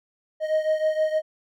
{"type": "beating tone pair", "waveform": "triangle", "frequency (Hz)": [622.3, 628.7], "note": ["D#5", "D#5"], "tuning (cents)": [0, 18], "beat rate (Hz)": 6.4, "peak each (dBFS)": [-20, -24], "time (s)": [0.4, 1.22], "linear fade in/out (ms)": 50, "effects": []}